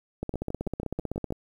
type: two click trains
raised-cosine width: 2 ms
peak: -19 / -17 dBFS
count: 7 / 18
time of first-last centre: 0.34-1.324 / 0.23-1.306 s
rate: 6.1 / 15.8 Hz
effects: 9-bit